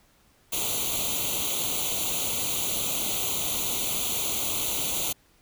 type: noise with comb filter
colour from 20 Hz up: white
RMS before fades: -28 dBFS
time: 0.52-5.13 s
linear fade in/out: 10 ms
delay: 0.29 ms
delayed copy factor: +1
effects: pink hiss -62 dBFS RMS until 5.41 s